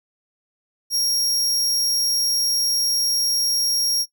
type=tone; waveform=sawtooth; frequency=5590 Hz; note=F8; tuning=1 cent sharp; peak=-16 dBFS; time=0.9-4.06 s; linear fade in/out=50 ms; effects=noise-tail reverb RT60 0.1 s tail -19 dB re dry